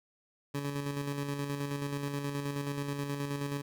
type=tone with tremolo; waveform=20% pulse; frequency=142 Hz; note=C#3; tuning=42 cents sharp; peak=-27 dBFS; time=0.54-3.62 s; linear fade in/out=10 ms; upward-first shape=square; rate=9.4 Hz; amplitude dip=40%; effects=none